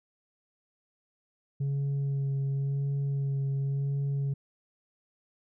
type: tone with vibrato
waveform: sine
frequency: 138.59 Hz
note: C#3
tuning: in tune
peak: -24 dBFS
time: 1.6-4.34 s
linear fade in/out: 10 ms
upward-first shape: sine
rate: 0.93 Hz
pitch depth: 17 cents each way
effects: tanh soft clip ceiling -26 dBFS